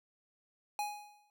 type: tone with exponential decay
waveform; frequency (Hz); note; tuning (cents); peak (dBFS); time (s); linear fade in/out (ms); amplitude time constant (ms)
square; 831; G#5; +1; -32; 0.79-1.3; 1; 110
effects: none